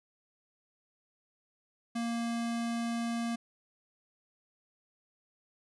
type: tone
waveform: square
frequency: 233.1 Hz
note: A#3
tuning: in tune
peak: -32 dBFS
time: 1.95-3.36 s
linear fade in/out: 10 ms
effects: resampled to 24000 Hz